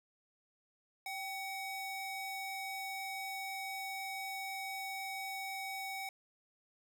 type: ring-modulated tone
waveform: square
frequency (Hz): 1512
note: F#6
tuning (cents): +37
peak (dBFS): -37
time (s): 1.06-6.09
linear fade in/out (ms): 2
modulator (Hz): 737
effects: none